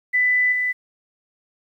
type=tone with level steps; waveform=sine; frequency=1994 Hz; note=B6; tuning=16 cents sharp; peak=-15 / -19 dBFS; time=0.13-0.73 s; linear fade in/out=20 ms; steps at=0.52 s; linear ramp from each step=5 ms; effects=9-bit